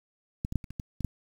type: clicks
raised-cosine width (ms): 5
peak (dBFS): -18 / -21 / -13 / -30 / -29 / -22 / -23 / -16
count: 8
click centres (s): 0.449 / 0.524 / 0.557 / 0.642 / 0.706 / 0.798 / 1.007 / 1.047
effects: 8-bit